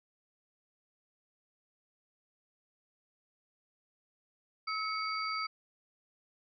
sine tone cluster, 1289 / 2219 / 4683 Hz, E6 / C#7 / D8, -39 / +1 / -6 cents, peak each -35 / -39 / -39 dBFS, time 4.67-5.47 s, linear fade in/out 10 ms, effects none

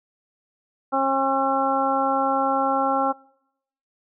harmonic tone, 270 Hz, C#4, 45 cents flat, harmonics 1 / 2 / 3 / 4 / 5, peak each -27 / -25 / -22 / -27 / -26 dBFS, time 0.92-3.13 s, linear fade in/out 20 ms, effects noise-tail reverb RT60 0.8 s tail -25 dB re dry

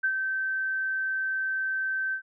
sine tone with ADSR envelope, 1548 Hz, G6, 22 cents flat, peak -21 dBFS, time 0.03-2.22 s, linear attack 15 ms, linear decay 71 ms, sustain -5 dB, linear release 88 ms, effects none

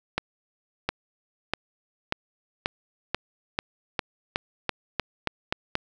accelerating click train, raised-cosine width 0.3 ms, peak -8 dBFS, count 14, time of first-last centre 0.18-5.754 s, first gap 710 ms, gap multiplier 0.91, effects none

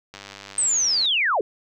click train, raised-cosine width 0.2 ms, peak -21 dBFS, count 92, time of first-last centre 0.14-1.055 s, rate 99.4 Hz
sine linear sweep, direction down, 8440 to 350.1 Hz, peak -18 dBFS, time 0.58-1.41 s, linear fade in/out 2 ms
effects none

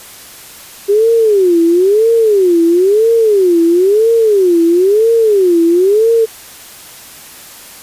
sine tone with vibrato, 392 Hz, G4, in tune, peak -6 dBFS, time 0.88-6.26 s, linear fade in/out 20 ms, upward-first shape sine, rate 1 Hz, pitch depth 280 cents each way, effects white hiss -34 dBFS RMS until 7.82 s + resampled to 32000 Hz

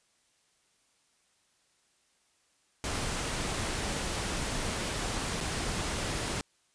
pink noise with dropouts, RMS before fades -33 dBFS, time 2.84-6.41 s, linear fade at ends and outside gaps 1 ms, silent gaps 5.405-5.409 s, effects white hiss -70 dBFS RMS until 6.74 s + resampled to 22050 Hz

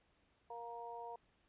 harmonic tone, 234.8 Hz, A#3, 13 cents sharp, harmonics 2 / 3 / 4, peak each -51 / -50 / -48 dBFS, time 0.5-1.16 s, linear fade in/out 5 ms, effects pink hiss -75 dBFS RMS until 1.48 s + resampled to 8000 Hz

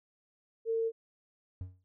sine tone, 453 Hz, A#4, 50 cents flat, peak -28 dBFS, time 0.65-0.92 s, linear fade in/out 50 ms
triangle tone with exponential decay, 92 Hz, F#2, 9 cents flat, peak -32 dBFS, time 1.61-1.84 s, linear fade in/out 0 ms, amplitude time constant 48 ms
effects none

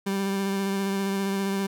30% pulse tone with vibrato, 196 Hz, G3, in tune, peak -22 dBFS, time 0.06-1.67 s, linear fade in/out 10 ms, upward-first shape sine, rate 15 Hz, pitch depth 18 cents each way, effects none

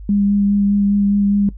sine tone with vibrato, 201.9 Hz, G#3, 49 cents flat, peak -12 dBFS, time 0.09-1.49 s, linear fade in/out 2 ms, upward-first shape sine, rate 4.9 Hz, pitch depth 13 cents each way, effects noise-tail reverb RT60 0.1 s tail -18 dB re dry + added 50 Hz sine -30 dBFS peak until 1.57 s

